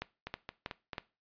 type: two click trains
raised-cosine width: 0.3 ms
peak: -23 / -20 dBFS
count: 4 / 4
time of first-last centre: 0.27-0.932 / 0.02-0.982 s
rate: 4.53 / 3.12 Hz
effects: noise-tail reverb RT60 0.3 s tail -19 dB re dry + resampled to 11025 Hz